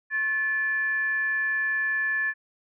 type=tone with frequency modulation; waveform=sine; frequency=1735 Hz; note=A6; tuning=25 cents flat; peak=-23 dBFS; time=0.1-2.34 s; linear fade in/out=50 ms; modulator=655 Hz; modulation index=0.25; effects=none